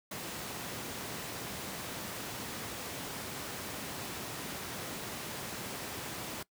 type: high-pass noise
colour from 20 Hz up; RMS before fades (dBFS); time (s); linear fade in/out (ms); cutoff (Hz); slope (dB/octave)
pink; -41; 0.11-6.43; 5; 120; 12
effects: noise-tail reverb RT60 0.1 s tail -21 dB re dry